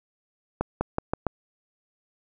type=accelerating click train; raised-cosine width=1 ms; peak=-10 dBFS; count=5; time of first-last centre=0.61-1.267 s; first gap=200 ms; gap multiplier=0.87; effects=none